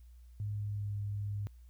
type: tone with pitch glide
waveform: sine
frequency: 103.83 to 101.99 Hz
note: G#2 to G#2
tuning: 0 to -31 cents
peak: -34 dBFS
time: 0.4-1.47 s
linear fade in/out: 0 ms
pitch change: -31 cents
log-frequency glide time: 0.56-0.96 s
effects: added 60 Hz sine -52 dBFS peak until 1.69 s + white hiss -75 dBFS RMS until 1.69 s